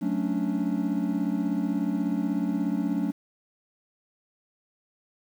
triangle chord, D major seventh, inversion first, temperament equal, 185 / 220 / 277.2 / 293.7 Hz, F#3 / A3 / C#4 / D4, 0 / 0 / 0 / 0 cents, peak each -28 dBFS, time 0.01-3.12 s, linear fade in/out 20 ms, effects 9-bit

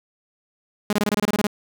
sawtooth tone bursts, 207.7 Hz, G#3, in tune, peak -14 dBFS, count 11, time 0.9-1.469 s, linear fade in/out 2 ms, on 29 ms, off 25 ms, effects none

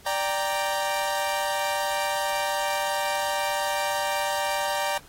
sawtooth chord, G minor, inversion second, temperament equal, 587.3 / 784 / 932.3 Hz, D5 / G5 / Bb5, 0 / 0 / 0 cents, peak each -25 dBFS, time 0.06-4.98 s, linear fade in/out 5 ms, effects pink hiss -52 dBFS RMS until 5.08 s + AAC 48 kbps

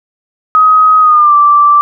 sine tone with pitch glide, 1261 to 1169.8 Hz, D#6 to D6, +23 to -7 cents, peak -3 dBFS, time 0.55-1.81 s, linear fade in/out 0 ms, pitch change -130 cents, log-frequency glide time 1-1.35 s, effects none

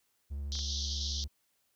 triangle tone with vibrato, 70.7 Hz, C#2, 35 cents sharp, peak -33 dBFS, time 0.3-1.28 s, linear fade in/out 20 ms, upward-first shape square, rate 13 Hz, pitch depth 20 cents each way
white band-pass noise, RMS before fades -38 dBFS, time 0.52-1.24 s, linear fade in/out 0 ms, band 3200 to 6100 Hz, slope 96 dB/octave
clicks, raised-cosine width 0.2 ms, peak -31 dBFS, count 2, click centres 0.554 / 0.59 s
effects white hiss -75 dBFS RMS until 1.75 s

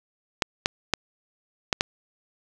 clicks, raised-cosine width 0.2 ms, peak -3 dBFS, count 5, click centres 0.422 / 0.659 / 0.937 / 1.728 / 1.809 s, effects none

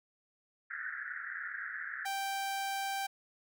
white band-pass noise, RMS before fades -41 dBFS, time 0.7-2.06 s, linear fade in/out 10 ms, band 1400 to 1900 Hz, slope 96 dB/octave
sawtooth tone, 784 Hz, G5, in tune, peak -30 dBFS, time 2.05-3.07 s, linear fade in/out 10 ms
effects none

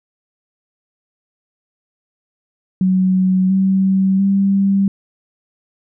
sine tone with pitch steps, 186.5 / 191.41 / 196.45 Hz, F#3 / G3 / G3, +14 / -41 / +4 cents, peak -11 dBFS, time 2.81-4.88 s, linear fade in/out 2 ms, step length 690 ms, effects none

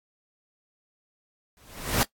pink noise with exponential growth, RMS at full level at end -20 dBFS, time 1.57-2.03 s, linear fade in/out 0 ms, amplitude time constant 100 ms, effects noise-tail reverb RT60 0.1 s tail -19 dB re dry + AAC 64 kbps

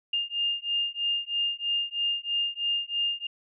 sine beating tone pair, 2814 / 2817.1 Hz, F7 / F7, +12 / +14 cents, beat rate 3.1 Hz, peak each -29 dBFS, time 0.13-3.27 s, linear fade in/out 5 ms, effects none

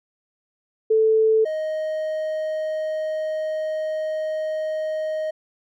sine / triangle tone pair in turn, 440 / 624.2 Hz, A4 / D#5, 0 / +5 cents, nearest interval tritone, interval 605 cents, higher second, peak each -14 / -21 dBFS, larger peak first, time 0.9-1.45 / 1.45-5.31 s, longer second, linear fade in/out 10 ms, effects none

